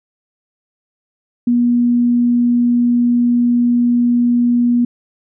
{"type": "tone", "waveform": "sine", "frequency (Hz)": 240.9, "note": "B3", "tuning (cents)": -43, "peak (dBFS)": -10, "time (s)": [1.47, 4.85], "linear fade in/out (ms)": 5, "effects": []}